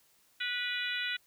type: harmonic tone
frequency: 490 Hz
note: B4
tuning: 14 cents flat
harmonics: 3 / 4 / 5 / 6 / 7 / 8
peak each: -37 / -38 / -39 / -40 / -40 / -41 dBFS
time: 0.4-1.17 s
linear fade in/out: 10 ms
effects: white hiss -67 dBFS RMS until 1.26 s